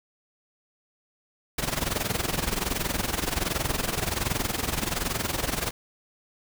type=noise with amplitude modulation; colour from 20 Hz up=pink; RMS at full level=-25 dBFS; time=1.58-5.71 s; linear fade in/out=5 ms; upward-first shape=sine; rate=21.3 Hz; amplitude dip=80%; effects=none